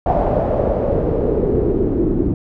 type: noise with low-pass filter sweep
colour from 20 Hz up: pink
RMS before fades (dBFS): -17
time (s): 0.06-2.34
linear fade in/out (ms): 2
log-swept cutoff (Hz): 720 to 310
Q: 4
effects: none